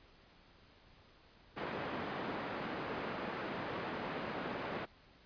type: band-pass noise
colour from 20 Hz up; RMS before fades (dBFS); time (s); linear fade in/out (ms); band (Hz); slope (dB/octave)
pink; -41; 1.56-4.86; 20; 200 to 2000; 12
effects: pink hiss -63 dBFS RMS until 5.25 s + resampled to 11025 Hz